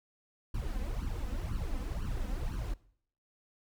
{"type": "noise with flanger", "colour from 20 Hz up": "brown", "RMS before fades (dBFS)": -35, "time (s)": [0.54, 2.74], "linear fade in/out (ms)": 5, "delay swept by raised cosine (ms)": [0.68, 3.98], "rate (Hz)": 2, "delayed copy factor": 1, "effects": ["noise-tail reverb RT60 0.6 s tail -20 dB re dry"]}